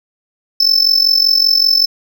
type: tone with amplitude modulation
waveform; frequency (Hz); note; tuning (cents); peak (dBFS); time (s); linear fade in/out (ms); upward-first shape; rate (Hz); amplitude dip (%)
triangle; 5274; E8; 0; -4; 0.6-1.86; 5; sine; 45.2; 80
effects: none

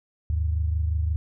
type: tone pair together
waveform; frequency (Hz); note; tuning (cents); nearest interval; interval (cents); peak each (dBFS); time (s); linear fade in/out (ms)
sine; 76.71 / 102.4; D#2 / G#2; -24 / -24; perfect fourth; 500; -22 / -30; 0.3-1.16; 0
effects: none

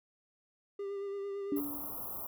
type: tone with vibrato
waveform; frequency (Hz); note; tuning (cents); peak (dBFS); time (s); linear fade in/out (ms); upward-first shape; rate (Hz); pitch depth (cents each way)
triangle; 398.7; G4; +29; -34; 0.79-1.6; 5; sine; 8.9; 23
type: tone with exponential decay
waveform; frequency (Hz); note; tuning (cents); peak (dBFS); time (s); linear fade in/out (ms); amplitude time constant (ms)
sine; 288.1; D4; -33; -28; 1.52-2.12; 2; 130
type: band-stop noise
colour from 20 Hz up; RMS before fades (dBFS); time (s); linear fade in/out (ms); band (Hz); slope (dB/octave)
white; -41; 1.56-2.27; 5; 1300 to 11000; 96
effects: none

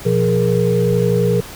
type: tone cluster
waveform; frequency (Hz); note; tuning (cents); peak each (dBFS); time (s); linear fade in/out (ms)
sine; 121.2 / 174.5 / 420.3 / 471.6; B2 / F3 / G#4 / A#4; -32 / -1 / +21 / +20; -18; 0.05-1.41; 10
effects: pink hiss -34 dBFS RMS until 1.55 s

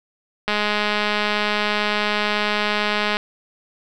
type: click train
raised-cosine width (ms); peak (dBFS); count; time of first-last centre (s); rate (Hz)
0.3; -5; 563; 0.48-3.169; 209
effects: none

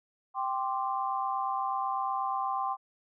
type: chord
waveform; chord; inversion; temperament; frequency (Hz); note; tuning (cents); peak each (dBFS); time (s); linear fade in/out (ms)
sine; G suspended fourth; none; equal; 784 / 1046.5 / 1174.7; G5 / C6 / D6; 0 / 0 / 0; -32 / -32 / -36; 0.34-2.77; 50
effects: none

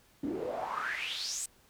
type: noise with band-pass filter sweep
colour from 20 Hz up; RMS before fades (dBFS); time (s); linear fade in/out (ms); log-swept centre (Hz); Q
pink; -36; 0.23-1.46; 5; 250 to 8600; 6.1
effects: pink hiss -64 dBFS RMS until 1.69 s

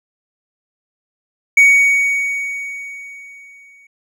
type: tone with exponential decay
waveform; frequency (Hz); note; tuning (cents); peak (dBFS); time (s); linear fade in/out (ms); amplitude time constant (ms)
triangle; 2242; C#7; +19; -3; 1.57-3.87; 5; 500
effects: none

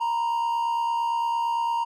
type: tone pair together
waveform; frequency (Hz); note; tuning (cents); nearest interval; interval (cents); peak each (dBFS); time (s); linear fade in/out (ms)
triangle; 932.3 / 1001.1; A#5 / B5; 0 / +23; minor second; 123; -21 / -32; 0-1.85; 20
effects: none

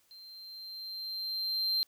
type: tone with level ramp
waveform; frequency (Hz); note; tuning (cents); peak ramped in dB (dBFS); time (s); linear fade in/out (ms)
triangle; 4148; C8; -16; -48 to -25; 0.11-1.83; 0
effects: white hiss -69 dBFS RMS until 1.87 s

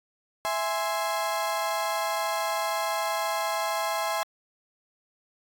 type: chord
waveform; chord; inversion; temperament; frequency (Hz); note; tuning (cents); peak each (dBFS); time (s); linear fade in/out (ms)
35% pulse; E augmented; none; equal; 659.3 / 830.6 / 1046.5; E5 / G#5 / B#5; 0 / 0 / 0; -29; 0.45-4.23; 0
effects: AAC 64 kbps

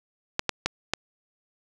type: clicks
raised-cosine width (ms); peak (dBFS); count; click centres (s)
0.2; -6; 4; 0.394 / 0.493 / 0.66 / 0.936
effects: none

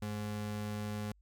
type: ring-modulated tone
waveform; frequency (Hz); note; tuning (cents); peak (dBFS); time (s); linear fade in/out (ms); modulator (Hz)
square; 156.7; D#3; +13; -34; 0.02-1.12; 5; 55
effects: added 50 Hz sine -62 dBFS peak until 1.21 s

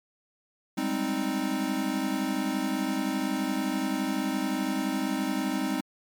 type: chord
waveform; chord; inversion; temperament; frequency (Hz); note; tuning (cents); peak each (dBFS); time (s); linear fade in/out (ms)
square; Ab major seventh; third; equal; 196 / 207.7 / 261.6 / 311.1; G3 / Ab3 / C4 / Eb4; 0 / 0 / 0 / 0; -35 / -35 / -31 / -32; 0.77-5.81; 10
effects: MP3 96 kbps

